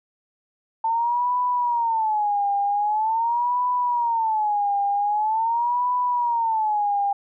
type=tone with vibrato; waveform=sine; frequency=892 Hz; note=A5; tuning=23 cents sharp; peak=-19 dBFS; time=0.84-7.13 s; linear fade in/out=5 ms; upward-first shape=sine; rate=0.44 Hz; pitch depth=180 cents each way; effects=none